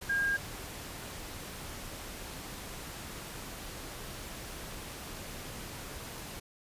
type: tone in noise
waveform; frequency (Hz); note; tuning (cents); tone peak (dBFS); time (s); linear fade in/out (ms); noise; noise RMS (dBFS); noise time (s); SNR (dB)
sine; 1616; G#6; -48; -27; 0.09-0.37; 10; pink; -43; 0.01-6.4; +13
effects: resampled to 32000 Hz